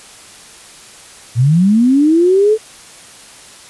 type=linear sweep; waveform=sine; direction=up; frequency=110 to 444.7 Hz; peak=-7 dBFS; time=1.35-2.58 s; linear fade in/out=50 ms; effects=white hiss -38 dBFS RMS until 3.69 s + resampled to 24000 Hz